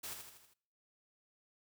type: noise with echo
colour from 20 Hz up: white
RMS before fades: -44 dBFS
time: 0.03-0.14 s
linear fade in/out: 10 ms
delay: 80 ms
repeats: 5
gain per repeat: -5 dB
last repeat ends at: 0.54 s
effects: noise-tail reverb RT60 0.6 s tail -22 dB re dry